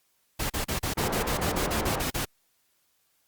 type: noise bursts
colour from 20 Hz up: pink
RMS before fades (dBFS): -29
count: 13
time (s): 0.39-2.252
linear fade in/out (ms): 10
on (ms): 110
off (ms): 36
type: low-pass noise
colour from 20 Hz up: white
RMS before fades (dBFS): -31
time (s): 0.97-2.01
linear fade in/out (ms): 2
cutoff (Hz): 860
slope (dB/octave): 12
effects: white hiss -70 dBFS RMS until 3.27 s + Opus 48 kbps